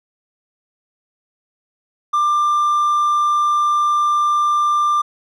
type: tone with hard clipping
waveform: triangle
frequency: 1189 Hz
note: D6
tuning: 21 cents sharp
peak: -14 dBFS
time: 2.13-5.02 s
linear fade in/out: 10 ms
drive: 5 dB
effects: none